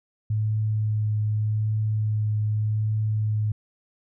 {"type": "tone with vibrato", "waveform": "sine", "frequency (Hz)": 107.3, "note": "A2", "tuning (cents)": -43, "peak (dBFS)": -21, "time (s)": [0.3, 3.52], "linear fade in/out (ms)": 5, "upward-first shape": "triangle", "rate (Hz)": 0.84, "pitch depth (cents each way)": 15, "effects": []}